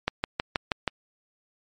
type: click train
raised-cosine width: 0.3 ms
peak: -8 dBFS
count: 6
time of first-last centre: 0.08-0.877 s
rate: 6.27 Hz
effects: MP3 48 kbps